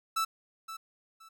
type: tone with echo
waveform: 45% pulse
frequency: 1318.5 Hz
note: E6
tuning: in tune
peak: -27 dBFS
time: 0.16-0.25 s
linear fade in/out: 10 ms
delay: 520 ms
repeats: 2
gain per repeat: -12 dB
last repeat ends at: 1.29 s
effects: none